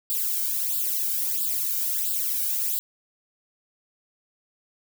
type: noise with flanger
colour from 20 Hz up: violet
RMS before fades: -26 dBFS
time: 0.1-2.79 s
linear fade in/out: 0 ms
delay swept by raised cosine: 0.24 to 1.34 ms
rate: 1.5 Hz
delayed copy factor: +0.85
effects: none